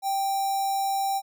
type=tone with notch filter; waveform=square; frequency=784 Hz; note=G5; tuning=in tune; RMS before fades=-26 dBFS; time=0.02-1.22 s; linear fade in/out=50 ms; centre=2600 Hz; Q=0.81; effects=none